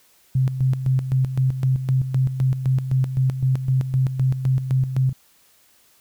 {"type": "tone with tremolo", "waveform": "sine", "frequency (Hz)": 130.81, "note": "C3", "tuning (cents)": 0, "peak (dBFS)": -15, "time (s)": [0.35, 5.13], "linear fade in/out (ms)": 5, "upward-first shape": "square", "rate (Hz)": 3.9, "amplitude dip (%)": 65, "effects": ["white hiss -57 dBFS RMS until 6 s"]}